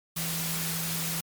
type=tone in noise; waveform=sine; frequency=164.81 Hz; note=E3; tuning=in tune; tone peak=-34 dBFS; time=0.16-1.21 s; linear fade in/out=10 ms; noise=white; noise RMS=-32 dBFS; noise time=0.16-1.21 s; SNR=-5 dB; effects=MP3 96 kbps